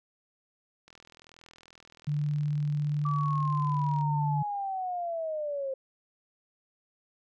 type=click train; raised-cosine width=0.2 ms; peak=-35 dBFS; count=130; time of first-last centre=0.88-4.011 s; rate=41.2 Hz
type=tone with vibrato; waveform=sine; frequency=147.6 Hz; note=D3; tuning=9 cents sharp; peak=-26 dBFS; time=2.07-4.43 s; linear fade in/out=10 ms; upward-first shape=sine; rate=18 Hz; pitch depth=13 cents each way
type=linear sweep; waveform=sine; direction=down; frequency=1165 to 526 Hz; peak=-30 dBFS; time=3.05-5.74 s; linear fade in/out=5 ms
effects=none